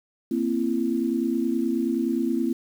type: tone cluster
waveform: sine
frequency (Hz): 233.5 / 263 / 334.7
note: A#3 / C4 / E4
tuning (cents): +3 / +9 / +26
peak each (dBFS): -26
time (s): 0.31-2.53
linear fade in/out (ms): 5
effects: 8-bit